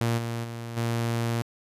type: tone with level steps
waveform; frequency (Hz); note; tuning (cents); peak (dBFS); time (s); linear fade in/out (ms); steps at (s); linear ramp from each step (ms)
sawtooth; 116.54; A#2; 0; -19 / -25 / -30 / -21; 0.01-1.42; 0; 0.17 / 0.43 / 0.76; 20
effects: resampled to 32000 Hz